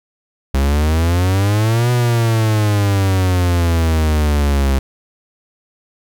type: exponential two-way sweep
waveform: 45% pulse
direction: up then down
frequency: 66.6 to 123.47 to 66.6 Hz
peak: -12 dBFS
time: 0.54-4.79 s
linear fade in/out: 5 ms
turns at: 1.91 s
effects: 9-bit